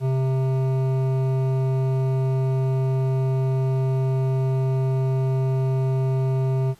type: tone with hard clipping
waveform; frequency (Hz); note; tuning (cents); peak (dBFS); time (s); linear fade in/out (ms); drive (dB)
triangle; 131.8; C3; +13; -21; 0-6.75; 50; 16
effects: pink hiss -55 dBFS RMS until 6.79 s + resampled to 32000 Hz